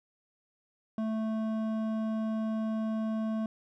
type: tone with hard clipping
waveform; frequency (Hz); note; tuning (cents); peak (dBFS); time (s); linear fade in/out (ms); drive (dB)
sine; 220; A3; 0; -31; 0.98-3.46; 2; 10
effects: none